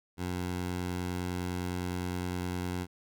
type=tone; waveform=15% pulse; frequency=89.8 Hz; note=F2; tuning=49 cents sharp; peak=-26 dBFS; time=0.17-2.87 s; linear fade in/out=50 ms; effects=none